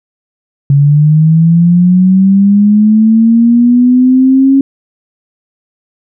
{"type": "linear sweep", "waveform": "sine", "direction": "up", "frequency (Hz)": [139, 273.8], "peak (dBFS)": -3, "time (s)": [0.7, 4.61], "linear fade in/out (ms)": 2, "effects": []}